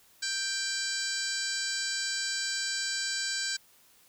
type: harmonic tone with a mistuned harmonic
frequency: 784 Hz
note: G5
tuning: in tune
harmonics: 2 / 3 / 4 / 5 / 6 / 7 / 8 / 9 / 10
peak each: -35 / -44 / -45 / -38 / -36 / -40 / -46 / -39 / -38 dBFS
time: 0.22-3.57 s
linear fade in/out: 10 ms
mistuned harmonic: 5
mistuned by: +36 cents
effects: white hiss -61 dBFS RMS until 4.08 s